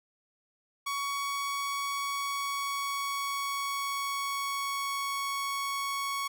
sawtooth tone with pitch glide, 1121 to 1111.3 Hz, C#6 to C#6, +19 to +4 cents, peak -27 dBFS, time 0.86-6.28 s, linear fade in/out 10 ms, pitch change -15 cents, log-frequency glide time 1.97-5.2 s, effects none

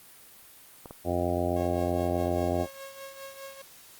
clicks, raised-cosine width 1 ms, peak -27 dBFS, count 2, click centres 0.858 / 0.909 s
harmonic tone, 87.8 Hz, F2, 10 cents sharp, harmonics 1 / 2 / 3 / 4 / 5 / 6 / 7 / 8 / 9, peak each -32 / -37 / -33 / -32 / -37 / -37 / -31 / -35 / -37 dBFS, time 1.04-2.67 s, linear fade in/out 50 ms
sawtooth tone with tremolo, 545 Hz, C#5, 29 cents flat, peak -35 dBFS, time 1.56-3.62 s, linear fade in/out 5 ms, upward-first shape triangle, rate 4.9 Hz, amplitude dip 70%
effects white hiss -52 dBFS RMS until 3.99 s + Opus 32 kbps

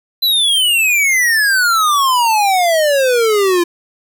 square exponential sweep, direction down, 4055 to 340.1 Hz, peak -11 dBFS, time 0.22-3.64 s, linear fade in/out 10 ms, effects none

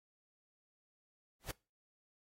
pink noise with exponential growth, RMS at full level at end -36 dBFS, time 1.4-1.51 s, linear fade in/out 2 ms, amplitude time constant 22 ms, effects noise-tail reverb RT60 0.3 s tail -24 dB re dry + AAC 48 kbps

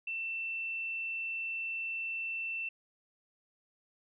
sine tone, 2680 Hz, E7, 28 cents sharp, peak -34 dBFS, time 0.07-2.69 s, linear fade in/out 5 ms, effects none

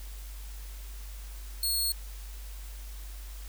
15% pulse tone, 4325 Hz, C#8, 43 cents flat, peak -20 dBFS, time 1.63-1.92 s, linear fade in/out 2 ms, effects added 49 Hz sine -39 dBFS peak until 3.48 s + white hiss -51 dBFS RMS until 3.48 s

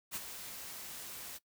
white noise with ADSR envelope, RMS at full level -37 dBFS, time 0.11-1.39 s, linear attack 49 ms, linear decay 25 ms, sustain -9 dB, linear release 29 ms, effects noise-tail reverb RT60 0.1 s tail -19 dB re dry

